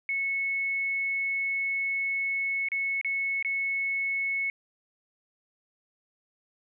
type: tone with dropouts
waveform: sine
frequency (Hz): 2200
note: C#7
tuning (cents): -14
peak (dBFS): -26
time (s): 0.09-4.5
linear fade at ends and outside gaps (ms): 1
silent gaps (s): 2.686-2.718 / 3.013-3.047 / 3.426-3.448
effects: none